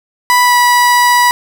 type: tone with pitch glide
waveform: 30% pulse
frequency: 987 to 976.2 Hz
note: B5 to B5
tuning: -1 to -20 cents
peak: -4 dBFS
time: 0.3-1.31 s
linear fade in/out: 0 ms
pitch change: -19 cents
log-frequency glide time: 0.43-0.55 s
effects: none